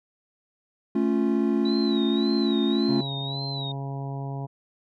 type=chord; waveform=triangle; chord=A augmented; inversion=none; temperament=equal; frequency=220 / 277.2 / 349.2 Hz; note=A3 / C#4 / E#4; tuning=0 / 0 / 0 cents; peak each=-22 / -23 / -24 dBFS; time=0.95-3.01 s; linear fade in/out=5 ms
type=tone with vibrato; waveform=sine; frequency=3898 Hz; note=B7; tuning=23 cents flat; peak=-32 dBFS; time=1.65-3.72 s; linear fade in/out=5 ms; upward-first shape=sine; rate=1.8 Hz; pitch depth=100 cents each way
type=harmonic tone; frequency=137.7 Hz; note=C#3; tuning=11 cents flat; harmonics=1 / 2 / 3 / 4 / 5 / 6 / 7; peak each=-30 / -40 / -42 / -47 / -41 / -44 / -44 dBFS; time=2.88-4.47 s; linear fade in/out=20 ms
effects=none